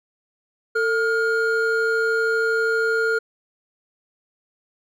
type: tone pair together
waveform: triangle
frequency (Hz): 448.1 / 1417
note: A4 / F6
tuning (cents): +32 / +25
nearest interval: octave + minor sixth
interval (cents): 1993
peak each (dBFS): -19 / -19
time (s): 0.75-3.19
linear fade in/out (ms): 10
effects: none